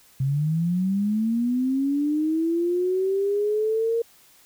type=linear sweep; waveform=sine; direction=up; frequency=130.81 to 466.2 Hz; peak=-20 dBFS; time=0.2-4.02 s; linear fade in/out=5 ms; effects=white hiss -55 dBFS RMS until 4.45 s